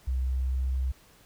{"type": "tone with pitch glide", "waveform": "sine", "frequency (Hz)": [64.4, 65.04], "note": ["C2", "C2"], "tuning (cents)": [-27, -10], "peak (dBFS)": -25, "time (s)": [0.07, 0.92], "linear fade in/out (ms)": 10, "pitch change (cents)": 17, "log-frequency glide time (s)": [0.24, 0.76], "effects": ["pink hiss -58 dBFS RMS until 1.25 s"]}